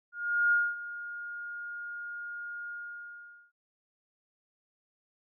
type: tone with ADSR envelope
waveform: sine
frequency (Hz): 1422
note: F6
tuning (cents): +31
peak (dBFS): -21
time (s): 0.12-3.52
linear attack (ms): 400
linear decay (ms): 230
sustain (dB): -16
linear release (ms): 820
effects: none